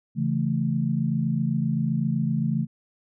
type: chord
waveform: sine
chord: A major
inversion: first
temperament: equal with one note detuned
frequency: 138.59 / 166.34 / 220 Hz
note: C#3 / E3 / A3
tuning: 0 / +16 / 0 cents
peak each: -26 dBFS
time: 0.15-2.67 s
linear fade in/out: 50 ms
effects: none